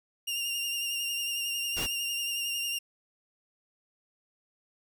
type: tone with vibrato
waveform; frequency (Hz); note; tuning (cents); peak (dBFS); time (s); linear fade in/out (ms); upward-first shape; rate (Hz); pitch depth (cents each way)
sawtooth; 2802; F7; +5; -27; 0.27-2.79; 10; sine; 11; 28
type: noise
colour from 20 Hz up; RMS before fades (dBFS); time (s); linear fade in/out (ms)
pink; -35; 1.76-1.87; 20
effects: none